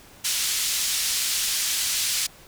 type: band-pass noise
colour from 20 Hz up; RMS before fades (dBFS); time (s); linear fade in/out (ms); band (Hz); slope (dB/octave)
pink; -25; 0.24-2.27; 10; 3700 to 11000; 12
effects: pink hiss -49 dBFS RMS until 2.47 s